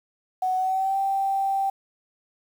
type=tone with pitch glide; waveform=sine; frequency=744 to 781.4 Hz; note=F#5 to G5; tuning=+9 to -6 cents; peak=-21 dBFS; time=0.42-1.7 s; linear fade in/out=5 ms; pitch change=+85 cents; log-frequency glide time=0.56-0.97 s; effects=8-bit